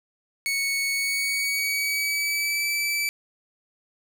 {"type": "tone with pitch glide", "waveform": "sawtooth", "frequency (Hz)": [2217, 2315], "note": ["C#7", "D7"], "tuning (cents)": [0, -25], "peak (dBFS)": -20, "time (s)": [0.46, 3.09], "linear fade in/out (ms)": 0, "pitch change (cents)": 75, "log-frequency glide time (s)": [0.92, 2.67], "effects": []}